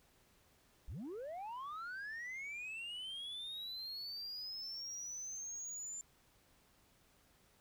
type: linear sweep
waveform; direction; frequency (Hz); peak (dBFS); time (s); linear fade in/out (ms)
sine; up; 40.15 to 7190; -40; 0.88-6.01; 0
effects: tanh soft clip ceiling -42 dBFS + pink hiss -70 dBFS RMS until 7.6 s